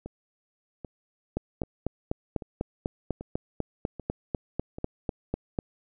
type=two click trains; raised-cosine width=2 ms; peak=-14 / -24 dBFS; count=18 / 7; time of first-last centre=1.37-5.588 / 0.06-4.784 s; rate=4.03 / 1.27 Hz; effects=none